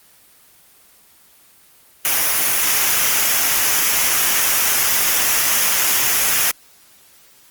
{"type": "noise with comb filter", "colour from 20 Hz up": "white", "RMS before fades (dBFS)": -17, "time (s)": [2.05, 6.51], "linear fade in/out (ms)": 0, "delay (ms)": 0.24, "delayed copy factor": -0.5, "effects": ["white hiss -50 dBFS RMS until 7.5 s", "Opus 24 kbps"]}